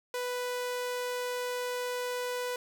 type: tone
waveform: sawtooth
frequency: 494.6 Hz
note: B4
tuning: 3 cents sharp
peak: -28 dBFS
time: 0.14-2.56 s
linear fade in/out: 2 ms
effects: none